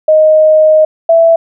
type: tone pair in turn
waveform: sine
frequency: 622.3 / 662.5 Hz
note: D#5 / E5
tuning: 0 / +9 cents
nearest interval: minor second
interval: 109 cents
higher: second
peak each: -3 dBFS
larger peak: neither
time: 0.08-0.85 / 1.09-1.36 s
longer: first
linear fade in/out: 5 ms
effects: none